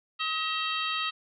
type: harmonic tone with a mistuned harmonic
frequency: 635 Hz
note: D#5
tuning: 35 cents sharp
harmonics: 2 / 3 / 4 / 5 / 6 / 7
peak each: -32 / -38 / -34 / -35 / -36 / -43 dBFS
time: 0.19-1.11 s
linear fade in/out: 20 ms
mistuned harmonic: 4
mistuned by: +100 cents
effects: none